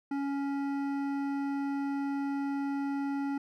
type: tone with hard clipping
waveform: sine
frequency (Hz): 279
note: C#4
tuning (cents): +11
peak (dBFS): -32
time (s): 0.11-3.38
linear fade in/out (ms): 5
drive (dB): 12
effects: none